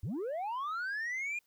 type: linear sweep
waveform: sine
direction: up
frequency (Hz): 74.5 to 2452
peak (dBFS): -31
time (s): 0.03-1.39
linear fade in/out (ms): 5
effects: tanh soft clip ceiling -33 dBFS + white hiss -74 dBFS RMS until 1.46 s